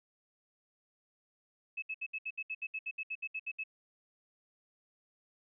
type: tone bursts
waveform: sine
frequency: 2592 Hz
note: E7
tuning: 30 cents flat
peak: -35 dBFS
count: 16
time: 1.77-3.638 s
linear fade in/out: 10 ms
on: 53 ms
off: 68 ms
effects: none